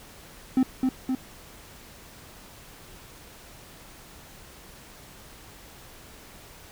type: tone with echo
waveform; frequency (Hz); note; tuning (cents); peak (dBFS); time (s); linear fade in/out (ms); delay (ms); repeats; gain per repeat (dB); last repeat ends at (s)
triangle; 259.5; C4; -14; -15; 0.57-0.63; 2; 260; 2; -3; 1.15
effects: pink hiss -48 dBFS RMS until 6.71 s